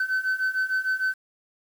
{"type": "beating tone pair", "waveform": "sine", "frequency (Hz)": [1521, 1527.6], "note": ["F#6", "G6"], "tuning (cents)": [47, -45], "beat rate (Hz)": 6.6, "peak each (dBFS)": [-25, -23], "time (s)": [0, 1.14], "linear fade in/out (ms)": 5, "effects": ["tanh soft clip ceiling -20 dBFS", "8-bit"]}